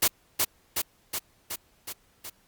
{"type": "noise with echo", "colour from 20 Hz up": "white", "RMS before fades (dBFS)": -21, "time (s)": [0.02, 0.08], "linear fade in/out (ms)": 10, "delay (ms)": 370, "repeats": 6, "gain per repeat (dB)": -3, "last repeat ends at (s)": 2.3, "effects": ["pink hiss -64 dBFS RMS until 2.47 s", "Opus 48 kbps"]}